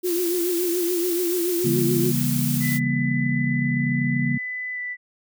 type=tone with vibrato; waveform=sine; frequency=350.7 Hz; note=F4; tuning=7 cents sharp; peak=-21 dBFS; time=0.03-2.12 s; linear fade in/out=20 ms; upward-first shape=triangle; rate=7 Hz; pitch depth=79 cents each way
type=noise; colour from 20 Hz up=blue; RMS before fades=-29 dBFS; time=0.03-2.8 s; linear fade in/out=50 ms
type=chord; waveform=sine; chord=C# diminished seventh; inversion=none; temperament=just; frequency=138.59 / 166.31 / 199.57 / 239.5 Hz; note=C#3 / E3 / G3 / Bb3; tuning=0 / +16 / +31 / +47 cents; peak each=-24 / -28 / -29 / -24 dBFS; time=1.64-4.38 s; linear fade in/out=10 ms
type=tone with pitch glide; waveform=sine; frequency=2000 to 1980.5 Hz; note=B6 to B6; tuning=+21 to +4 cents; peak=-27 dBFS; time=2.6-4.97 s; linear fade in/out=50 ms; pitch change=-17 cents; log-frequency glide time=4.73-4.79 s
effects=none